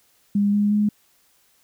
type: tone with pitch steps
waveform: sine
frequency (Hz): 202.9 / 205.9 / 208.8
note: G#3 / G#3 / G#3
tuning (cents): -40 / -15 / +10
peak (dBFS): -16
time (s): 0.35-0.89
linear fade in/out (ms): 5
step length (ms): 180
effects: white hiss -61 dBFS RMS until 1.63 s